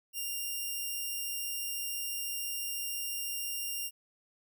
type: tone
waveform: 5% pulse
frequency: 2794 Hz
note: F7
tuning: in tune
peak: -25 dBFS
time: 0.13-3.91 s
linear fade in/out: 50 ms
effects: none